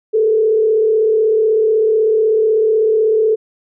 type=tone with frequency modulation; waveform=sine; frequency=437.2 Hz; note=A4; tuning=11 cents flat; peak=-10 dBFS; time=0.13-3.36 s; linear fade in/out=20 ms; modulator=36.1 Hz; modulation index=0.53; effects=none